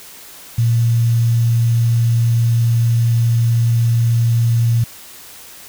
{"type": "tone with quantisation", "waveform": "sine", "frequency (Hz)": 116.54, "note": "A#2", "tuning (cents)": 0, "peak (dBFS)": -11, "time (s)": [0.58, 4.84], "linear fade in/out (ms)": 5, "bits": 6, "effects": ["white hiss -38 dBFS RMS until 5.68 s"]}